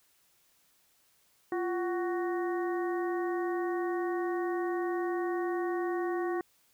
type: harmonic tone with a mistuned harmonic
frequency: 371.5 Hz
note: F#4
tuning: 7 cents sharp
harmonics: 1 / 2 / 3 / 4 / 5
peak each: -30 / -38 / -41 / -47 / -43 dBFS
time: 1.52-6.41 s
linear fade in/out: 2 ms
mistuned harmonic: 1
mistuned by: -110 cents
effects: white hiss -68 dBFS RMS until 6.73 s